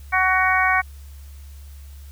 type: harmonic tone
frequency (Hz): 373.4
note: F#4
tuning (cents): +16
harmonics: 2 / 3 / 4 / 5 / 6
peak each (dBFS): -22 / -22 / -22 / -22 / -22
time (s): 0.12-0.82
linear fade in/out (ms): 20
effects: added 70 Hz sine -37 dBFS peak until 2.11 s + white hiss -53 dBFS RMS until 2.11 s